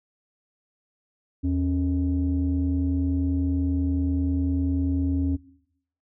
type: tone pair together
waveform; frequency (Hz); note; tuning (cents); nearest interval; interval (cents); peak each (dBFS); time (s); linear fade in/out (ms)
sine; 81 / 273.2; E2 / C#4; -30 / -25; octave + major sixth; 2105; -23; 1.43-5.37; 20
effects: noise-tail reverb RT60 0.7 s tail -19 dB re dry + tanh soft clip ceiling -16 dBFS